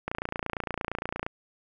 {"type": "click train", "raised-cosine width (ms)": 0.5, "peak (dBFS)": -15, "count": 35, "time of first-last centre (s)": [0.08, 1.265], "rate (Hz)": 28.7, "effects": []}